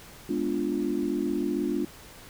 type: chord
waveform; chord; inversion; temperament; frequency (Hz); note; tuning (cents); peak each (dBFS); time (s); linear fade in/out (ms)
sine; G# diminished seventh; none; equal; 207.7 / 246.9 / 293.7 / 349.2; G#3 / B3 / D4 / F4; 0 / 0 / 0 / 0; -33 / -32 / -29 / -30; 0.29-1.85; 5
effects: pink hiss -48 dBFS RMS until 2.29 s